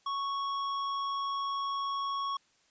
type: tone with tanh clipping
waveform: sine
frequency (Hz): 1108.7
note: C#6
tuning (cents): 0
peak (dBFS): -33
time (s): 0.06-2.37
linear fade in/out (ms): 5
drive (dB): 14
effects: white hiss -68 dBFS RMS until 2.7 s + resampled to 16000 Hz